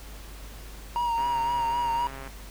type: tone with vibrato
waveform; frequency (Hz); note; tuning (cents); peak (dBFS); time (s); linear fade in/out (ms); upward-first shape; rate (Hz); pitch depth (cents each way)
triangle; 942; A#5; +18; -22; 0.96-2.07; 0; sine; 3.9; 35
type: click train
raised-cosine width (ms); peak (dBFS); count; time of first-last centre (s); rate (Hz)
0.5; -26; 149; 1.18-2.276; 135
effects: added 50 Hz sine -41 dBFS peak until 2.5 s + pink hiss -47 dBFS RMS until 2.5 s